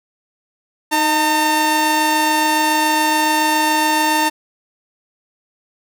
sawtooth tone pair together, 311.1 / 906.2 Hz, D#4 / A#5, 0 / -49 cents, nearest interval octave + perfect fifth, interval 1851 cents, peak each -16 / -11 dBFS, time 0.91-4.3 s, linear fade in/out 20 ms, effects none

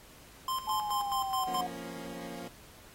square tone with tremolo, 1046 Hz, C6, 1 cent flat, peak -31 dBFS, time 0.48-1.61 s, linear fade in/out 2 ms, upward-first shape square, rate 4.7 Hz, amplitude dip 75%
sine linear sweep, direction down, 864 to 721 Hz, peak -32 dBFS, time 0.67-1.67 s, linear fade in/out 5 ms
20% pulse chord, Bb minor, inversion second, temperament equal, 174.61 / 233.1 / 277.2 Hz, F3 / Bb3 / Db4, 0 / 0 / 0 cents, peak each -40 dBFS, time 1.47-2.48 s, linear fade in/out 5 ms
effects pink hiss -55 dBFS RMS until 2.94 s + AAC 48 kbps

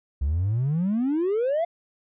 triangle exponential sweep, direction up, 65.41 to 701 Hz, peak -18 dBFS, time 0.21-1.65 s, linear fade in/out 10 ms, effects tanh soft clip ceiling -17 dBFS + resampled to 8000 Hz

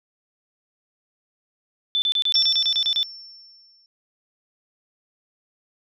sine tone bursts, 3520 Hz, A7, in tune, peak -18 dBFS, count 11, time 1.95-3.03 s, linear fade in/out 0 ms, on 70 ms, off 31 ms
sine tone with exponential decay, 5410 Hz, E8, 44 cents sharp, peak -16 dBFS, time 2.34-3.86 s, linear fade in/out 1 ms, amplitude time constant 330 ms
effects none

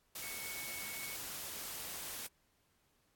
sine tone in noise, 2217 Hz, C#7, in tune, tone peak -46 dBFS, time 0.22-1.15 s, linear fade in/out 5 ms, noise white, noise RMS -44 dBFS, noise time 0.15-2.27 s, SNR -5 dB, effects pink hiss -75 dBFS RMS until 3.15 s + AAC 64 kbps

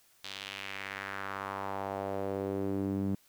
sawtooth tone with band-pass filter sweep, 98 Hz, G2, in tune, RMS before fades -36 dBFS, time 0.24-3.15 s, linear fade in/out 0 ms, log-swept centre 3800 to 220 Hz, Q 2.1, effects white hiss -65 dBFS RMS until 3.28 s

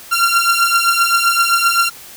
sawtooth beating tone pair, 1373 / 1380.7 Hz, F6 / F6, -30 / -20 cents, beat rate 7.7 Hz, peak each -11 dBFS, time 0.11-1.9 s, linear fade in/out 20 ms, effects white hiss -37 dBFS RMS until 2.16 s

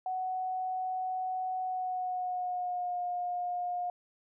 sine tone with pitch glide, 744 to 713.3 Hz, F#5 to F5, +9 to +36 cents, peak -31 dBFS, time 0.06-3.9 s, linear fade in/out 2 ms, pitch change -73 cents, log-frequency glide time 1.61-3 s, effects none

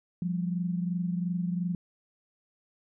sine tone pair together, 174.95 / 197.8 Hz, F3 / G3, +3 / +16 cents, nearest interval major second, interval 213 cents, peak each -28 / -35 dBFS, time 0.22-1.75 s, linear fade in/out 2 ms, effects none

